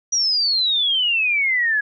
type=exponential sweep; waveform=sine; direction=down; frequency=5840 to 1661.2 Hz; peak=-16 dBFS; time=0.12-1.81 s; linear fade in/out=10 ms; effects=none